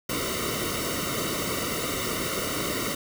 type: noise with comb filter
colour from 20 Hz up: pink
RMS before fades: -29 dBFS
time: 0.09-2.95 s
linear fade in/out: 5 ms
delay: 1.2 ms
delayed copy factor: -1
effects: none